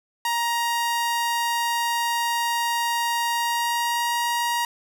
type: tone with pitch glide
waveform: sawtooth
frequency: 940 to 947.1 Hz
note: A#5 to A#5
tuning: +14 to +27 cents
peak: -18 dBFS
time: 0.25-4.65 s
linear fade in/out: 2 ms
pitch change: +13 cents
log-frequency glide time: 3.33-4.19 s
effects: none